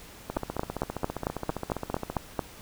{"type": "two click trains", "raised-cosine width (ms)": 1, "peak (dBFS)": [-12, -17], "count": [10, 29], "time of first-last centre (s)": [[0.37, 2.392], [0.3, 2.167]], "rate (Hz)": [4.45, 15], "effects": ["pink hiss -48 dBFS RMS until 2.61 s"]}